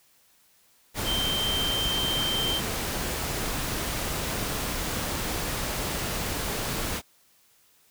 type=tone in noise; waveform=sine; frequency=3133 Hz; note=G7; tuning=2 cents flat; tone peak=-26 dBFS; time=1.04-2.62 s; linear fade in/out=50 ms; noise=pink; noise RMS=-30 dBFS; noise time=0.94-7.02 s; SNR=+1 dB; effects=white hiss -62 dBFS RMS until 7.9 s